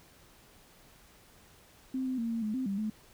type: tone with pitch steps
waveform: sine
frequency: 261.1 / 257.8 / 230.4 / 229.1 / 213.7 / 259.9 / 197.3 / 215.3 Hz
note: C4 / C4 / A#3 / A#3 / G#3 / C4 / G3 / A3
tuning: -3 / -26 / -20 / -30 / +50 / -11 / +11 / -37 cents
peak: -30 dBFS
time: 1.94-2.9 s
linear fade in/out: 5 ms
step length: 120 ms
effects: pink hiss -59 dBFS RMS until 3.13 s